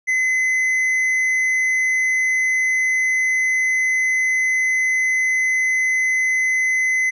triangle tone with tanh clipping, 2037 Hz, C7, 47 cents flat, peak -17 dBFS, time 0.07-7.11 s, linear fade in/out 20 ms, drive 10 dB, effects none

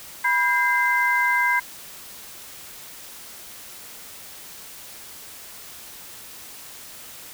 sine tone cluster, 978 / 1597 / 2072 Hz, B5 / G6 / C7, -17 / +32 / -17 cents, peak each -22 dBFS, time 0.24-1.6 s, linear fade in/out 10 ms, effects white hiss -41 dBFS RMS until 7.33 s

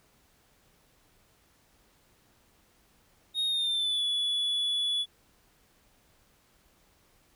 triangle tone with pitch glide, 3729 to 3420 Hz, A#7 to A7, 0 to -50 cents, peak -25 dBFS, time 3.34-5.06 s, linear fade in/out 50 ms, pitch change -150 cents, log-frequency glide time 3.46-4.03 s, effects pink hiss -65 dBFS RMS until 7.35 s

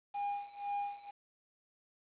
triangle tone with tremolo, 812 Hz, G#5, 39 cents flat, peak -31 dBFS, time 0.14-1.11 s, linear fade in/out 10 ms, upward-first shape sine, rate 2 Hz, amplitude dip 90%, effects resampled to 8000 Hz + 10-bit

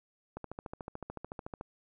click train, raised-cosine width 1 ms, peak -26 dBFS, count 18, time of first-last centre 0.37-1.611 s, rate 13.7 Hz, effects none

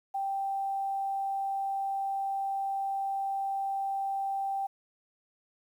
sine tone, 784 Hz, G5, in tune, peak -29 dBFS, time 0.14-4.67 s, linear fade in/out 10 ms, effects 10-bit

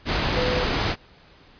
sine tone in noise, 500 Hz, B4, 21 cents sharp, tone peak -24 dBFS, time 0.33-0.66 s, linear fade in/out 50 ms, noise pink, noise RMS -23 dBFS, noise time 0.05-0.96 s, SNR -4 dB, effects pink hiss -52 dBFS RMS until 1.59 s + resampled to 11025 Hz

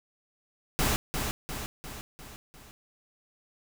pink noise with echo, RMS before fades -26 dBFS, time 0.79-0.96 s, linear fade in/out 0 ms, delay 350 ms, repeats 5, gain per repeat -5 dB, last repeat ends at 2.71 s, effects none

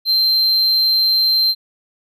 triangle tone, 4134 Hz, C8, 22 cents flat, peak -11 dBFS, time 0.05-1.55 s, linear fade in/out 50 ms, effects none

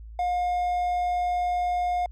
triangle tone, 714 Hz, F5, 38 cents sharp, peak -21 dBFS, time 0.19-2.06 s, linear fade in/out 2 ms, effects added 55 Hz sine -39 dBFS peak until 2.11 s

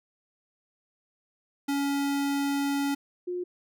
square / sine tone pair in turn, 280.9 / 357.6 Hz, C#4 / F4, +23 / +41 cents, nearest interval major third, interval 418 cents, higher second, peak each -26 / -29 dBFS, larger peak first, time 1.68-2.95 / 3.27-3.44 s, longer first, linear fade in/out 10 ms, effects none

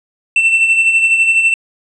triangle tone with tremolo, 2683 Hz, E7, 30 cents sharp, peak -5 dBFS, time 0.36-1.54 s, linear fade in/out 2 ms, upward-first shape sine, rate 12 Hz, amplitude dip 50%, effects resampled to 22050 Hz

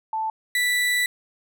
sine / 35% pulse tone pair in turn, 880 / 1970.8 Hz, A5 / B6, 0 / -4 cents, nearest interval octave + major second, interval 1396 cents, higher second, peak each -23 / -18 dBFS, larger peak second, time 0.13-0.3 / 0.55-1.06 s, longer second, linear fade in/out 2 ms, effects none

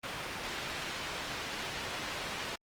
white low-pass noise, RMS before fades -39 dBFS, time 0.03-2.56 s, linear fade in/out 10 ms, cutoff 3200 Hz, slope 12 dB/octave, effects Opus 24 kbps

